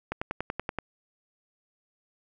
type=click train; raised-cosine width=0.5 ms; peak=-15 dBFS; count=8; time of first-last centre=0.12-0.787 s; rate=10.5 Hz; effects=none